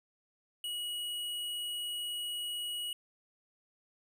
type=tone; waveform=square; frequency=2911 Hz; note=F#7; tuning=29 cents flat; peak=-36 dBFS; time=0.64-2.93 s; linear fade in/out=2 ms; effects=none